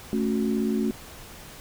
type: chord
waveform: sine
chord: F# minor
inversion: first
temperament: equal with one note detuned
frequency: 220 / 277.2 / 365.7 Hz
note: A3 / C#4 / F#4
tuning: 0 / 0 / -20 cents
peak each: -24 / -29 / -29 dBFS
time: 0.13-0.91 s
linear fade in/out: 0 ms
effects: pink hiss -44 dBFS RMS until 1.6 s